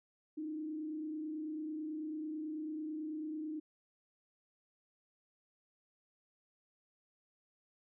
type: tone with frequency modulation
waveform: sine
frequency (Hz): 309.2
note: D#4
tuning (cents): -11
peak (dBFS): -38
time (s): 0.37-3.6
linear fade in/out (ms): 10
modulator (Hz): 29.1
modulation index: 0.45
effects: none